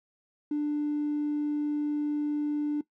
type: tone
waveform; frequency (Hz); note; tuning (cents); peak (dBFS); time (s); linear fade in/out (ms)
triangle; 295.9; D4; +13; -22; 0.51-2.81; 5
effects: noise-tail reverb RT60 0.1 s tail -20 dB re dry + tanh soft clip ceiling -24 dBFS